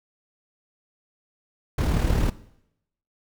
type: noise with amplitude modulation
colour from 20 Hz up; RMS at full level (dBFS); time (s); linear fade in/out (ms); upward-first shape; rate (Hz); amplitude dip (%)
brown; -20; 1.78-2.3; 5; sine; 37.9; 45
effects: noise-tail reverb RT60 0.8 s tail -18 dB re dry